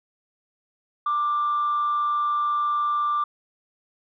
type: tone with amplitude modulation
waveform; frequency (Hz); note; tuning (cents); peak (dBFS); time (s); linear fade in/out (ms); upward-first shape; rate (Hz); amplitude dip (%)
sine; 1181; D6; +9; -18; 1.06-3.24; 5; sine; 261; 30
effects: tanh soft clip ceiling -17 dBFS